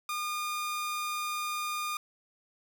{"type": "tone", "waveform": "sawtooth", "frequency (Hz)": 1215, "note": "D#6", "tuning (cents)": -42, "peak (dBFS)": -28, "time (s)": [0.09, 1.97], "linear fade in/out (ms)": 2, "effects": ["10-bit"]}